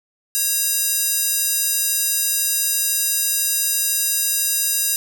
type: tone with high-pass filter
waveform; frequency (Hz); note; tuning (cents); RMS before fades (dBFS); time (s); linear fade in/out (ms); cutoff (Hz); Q
square; 549; C#5; -17; -20; 0.35-4.96; 0; 7700; 0.8
effects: none